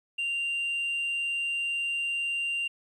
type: tone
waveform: sine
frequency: 2779 Hz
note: F7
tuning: 9 cents flat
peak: -25 dBFS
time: 0.18-2.68 s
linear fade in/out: 10 ms
effects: tanh soft clip ceiling -26 dBFS + 11-bit